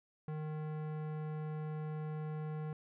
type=tone with tanh clipping; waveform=sine; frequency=154 Hz; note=D#3; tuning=17 cents flat; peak=-40 dBFS; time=0.28-2.73 s; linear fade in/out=2 ms; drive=18 dB; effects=none